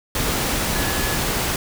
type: tone in noise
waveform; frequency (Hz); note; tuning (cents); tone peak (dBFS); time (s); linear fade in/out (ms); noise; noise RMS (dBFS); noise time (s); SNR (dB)
sine; 1700; G#6; +40; -30; 0.75-1.16; 2; pink; -22; 0.15-1.56; -11
effects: none